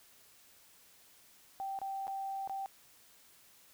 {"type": "tone with dropouts", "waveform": "sine", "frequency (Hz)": 780, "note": "G5", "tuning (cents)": -9, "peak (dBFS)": -36, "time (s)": [1.6, 2.66], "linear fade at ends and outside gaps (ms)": 0, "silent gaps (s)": [[1.789, 1.816], [2.07, 2.079], [2.475, 2.496]], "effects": ["white hiss -62 dBFS RMS until 3.73 s"]}